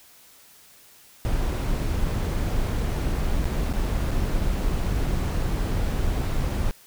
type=noise with dropouts; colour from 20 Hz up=brown; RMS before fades=-24 dBFS; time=1.25-6.71 s; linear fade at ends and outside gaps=0 ms; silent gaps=3.443-3.455 / 3.728-3.737 / 4.11-4.115 / 6.497-6.5 s; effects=white hiss -52 dBFS RMS until 6.86 s